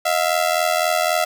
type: ring-modulated tone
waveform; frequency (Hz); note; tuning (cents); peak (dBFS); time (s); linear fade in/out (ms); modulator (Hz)
sawtooth; 670; E5; +28; -10; 0.05-1.25; 10; 41.9
effects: none